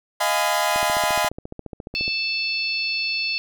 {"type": "chord", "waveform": "sawtooth", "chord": "F half-diminished seventh", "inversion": "third", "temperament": "equal with one note detuned", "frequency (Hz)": [622.3, 698.5, 830.6, 1009.1], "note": ["Eb5", "F5", "Ab5", "Cb6"], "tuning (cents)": [0, 0, 0, 37], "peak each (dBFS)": -21, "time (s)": [0.2, 1.29], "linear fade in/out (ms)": 10}
{"type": "click train", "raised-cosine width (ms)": 2, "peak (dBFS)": -20, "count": 20, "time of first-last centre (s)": [0.76, 2.079], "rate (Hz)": 14.4}
{"type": "harmonic tone", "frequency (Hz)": 880, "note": "A5", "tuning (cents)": 0, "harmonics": [3, 4, 5, 6], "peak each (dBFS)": [-24, -37, -26, -34], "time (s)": [1.95, 3.38], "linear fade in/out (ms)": 0}
{"effects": []}